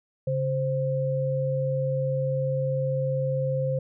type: tone pair together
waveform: sine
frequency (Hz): 138.6 / 523.3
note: C#3 / C5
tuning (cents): 0 / 0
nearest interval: octave + major seventh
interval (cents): 2300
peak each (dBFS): -26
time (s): 0.27-3.79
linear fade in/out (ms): 5
effects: none